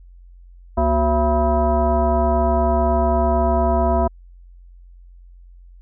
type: tone with frequency modulation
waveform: sine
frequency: 371 Hz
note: F#4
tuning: 5 cents sharp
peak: -14 dBFS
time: 0.77-4.08 s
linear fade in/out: 10 ms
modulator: 303 Hz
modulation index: 1.9
effects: added 44 Hz sine -41 dBFS peak until 5.81 s